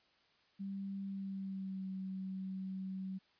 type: tone with pitch glide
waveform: sine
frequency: 196 to 189.65 Hz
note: G3 to F#3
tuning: 0 to +43 cents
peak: -39 dBFS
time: 0.59-3.19 s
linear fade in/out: 20 ms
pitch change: -57 cents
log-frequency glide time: 1.05-1.88 s
effects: white hiss -71 dBFS RMS until 3.39 s + resampled to 11025 Hz